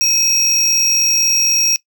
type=tone pair together; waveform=square; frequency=2555 / 5614 Hz; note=D#7 / F8; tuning=+45 / +8 cents; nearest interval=octave + major second; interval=1363 cents; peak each=-23 / -13 dBFS; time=0.01-1.76 s; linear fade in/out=0 ms; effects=noise-tail reverb RT60 0.1 s tail -20 dB re dry